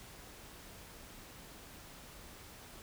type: silence
effects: pink hiss -53 dBFS RMS until 2.82 s